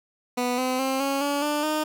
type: tone with pitch steps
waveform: 15% pulse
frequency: 246.9 / 256.1 / 265.5 / 275.4 / 285.6 / 296.2 / 307.1 Hz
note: B3 / C4 / C4 / C#4 / D4 / D4 / D#4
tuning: 0 / -37 / +25 / -11 / -48 / +15 / -23 cents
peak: -17 dBFS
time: 0.37-1.84 s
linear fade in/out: 10 ms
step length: 210 ms
effects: none